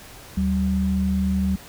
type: tone pair together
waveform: sine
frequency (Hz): 75.8 / 191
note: D#2 / G3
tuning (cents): -45 / -45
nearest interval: octave + major third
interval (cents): 1600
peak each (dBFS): -24 / -20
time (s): 0.37-1.56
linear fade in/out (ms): 5
effects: pink hiss -43 dBFS RMS until 1.68 s